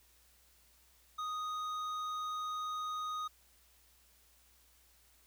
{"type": "tone with hard clipping", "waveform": "sine", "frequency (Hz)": 1244.5, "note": "D#6", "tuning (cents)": 0, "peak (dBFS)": -38, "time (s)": [1.18, 3.28], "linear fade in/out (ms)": 10, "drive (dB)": 8, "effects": ["added 60 Hz sine -70 dBFS peak until 5.26 s", "white hiss -67 dBFS RMS until 5.26 s"]}